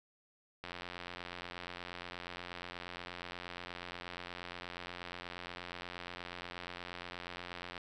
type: click train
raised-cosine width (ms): 0.3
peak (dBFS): -27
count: 632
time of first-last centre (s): 0.64-7.778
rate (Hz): 88.4
effects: none